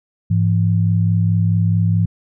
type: tone pair together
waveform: sine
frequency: 103.83 / 168.5 Hz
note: G#2 / E3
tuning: 0 / +38 cents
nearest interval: minor sixth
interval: 838 cents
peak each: -14 / -17 dBFS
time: 0.3-2.06 s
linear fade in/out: 10 ms
effects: none